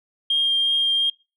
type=tone with vibrato; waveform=sine; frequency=3212 Hz; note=G7; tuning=41 cents sharp; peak=-16 dBFS; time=0.3-1.1 s; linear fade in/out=5 ms; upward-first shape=triangle; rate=2.8 Hz; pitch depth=10 cents each way; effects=noise-tail reverb RT60 0.3 s tail -25 dB re dry + tanh soft clip ceiling -12 dBFS